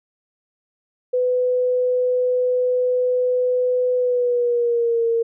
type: tone with pitch glide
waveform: sine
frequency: 500 to 461.2 Hz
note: B4 to A#4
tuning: +21 to -19 cents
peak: -16 dBFS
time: 1.13-5.23 s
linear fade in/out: 10 ms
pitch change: -140 cents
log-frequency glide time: 3.96-5.05 s
effects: none